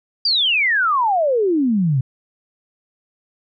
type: exponential sweep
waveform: sine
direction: down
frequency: 4861 to 123.47 Hz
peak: -14 dBFS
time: 0.25-2.01 s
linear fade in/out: 5 ms
effects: none